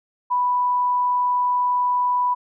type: tone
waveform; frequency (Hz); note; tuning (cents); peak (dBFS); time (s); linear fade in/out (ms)
sine; 987.8; B5; 0; -17; 0.3-2.35; 20
effects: none